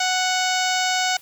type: harmonic tone with a mistuned harmonic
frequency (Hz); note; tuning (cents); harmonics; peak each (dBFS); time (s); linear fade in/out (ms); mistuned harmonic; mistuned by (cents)
740; F#5; 0; 1 / 2 / 3 / 4 / 5 / 6 / 7 / 8 / 9 / 10; -23 / -26 / -28 / -29 / -30 / -31 / -31 / -32 / -33 / -33; 0-1.17; 5; 10; +32
effects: white hiss -48 dBFS RMS until 1.21 s